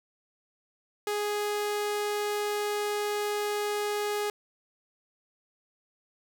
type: tone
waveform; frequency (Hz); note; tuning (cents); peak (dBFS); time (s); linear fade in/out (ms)
sawtooth; 415.3; G#4; 0; -24; 1.07-4.3; 2
effects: none